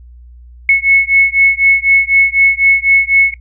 sine beating tone pair, 2195 / 2199 Hz, C#7 / C#7, -18 / -14 cents, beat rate 4 Hz, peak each -10 dBFS, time 0.69-3.34 s, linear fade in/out 2 ms, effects noise-tail reverb RT60 0.1 s tail -20 dB re dry + added 60 Hz sine -34 dBFS peak until 3.4 s

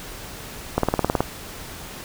click train, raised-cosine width 1 ms, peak -4 dBFS, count 9, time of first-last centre 0.78-1.206 s, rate 18.8 Hz, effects pink hiss -37 dBFS RMS until 2.04 s

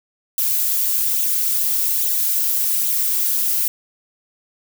violet noise with flanger, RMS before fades -19 dBFS, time 0.38-3.68 s, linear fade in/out 2 ms, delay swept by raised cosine 0.28 to 4.98 ms, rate 1.2 Hz, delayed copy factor +0.5, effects none

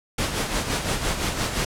pink noise with tremolo, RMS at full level -23 dBFS, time 0.18-1.65 s, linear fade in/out 5 ms, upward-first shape sine, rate 5.8 Hz, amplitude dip 55%, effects low-pass 10000 Hz 12 dB/octave

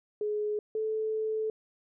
sine tone pair in turn, 420.6 / 436.4 Hz, G#4 / A4, +22 / -14 cents, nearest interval minor second, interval 64 cents, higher second, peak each -28 dBFS, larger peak neither, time 0.21-0.59 / 0.75-1.5 s, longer second, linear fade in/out 2 ms, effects none

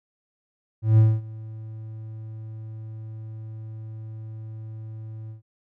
triangle tone with ADSR envelope, 110 Hz, A2, in tune, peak -9 dBFS, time 0.82-5.42 s, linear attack 160 ms, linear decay 230 ms, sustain -23 dB, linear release 120 ms, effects none

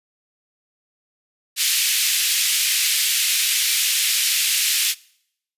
pink high-pass noise, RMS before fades -19 dBFS, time 1.56-4.95 s, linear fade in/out 50 ms, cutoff 2400 Hz, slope 24 dB/octave, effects noise-tail reverb RT60 0.7 s tail -23 dB re dry + resampled to 32000 Hz

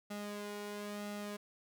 sawtooth tone with flanger, 206.3 Hz, G#3, 11 cents flat, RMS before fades -43 dBFS, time 0.1-1.37 s, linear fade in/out 10 ms, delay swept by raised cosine 1.5 to 2.12 ms, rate 1 Hz, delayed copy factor +0.6, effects none

